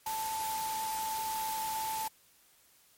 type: tone in noise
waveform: sine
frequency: 880 Hz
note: A5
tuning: in tune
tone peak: -33 dBFS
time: 0.06-2.08 s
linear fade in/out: 5 ms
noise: white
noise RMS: -40 dBFS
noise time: 0.06-2.08 s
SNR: +4 dB
effects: white hiss -64 dBFS RMS until 2.97 s + MP3 64 kbps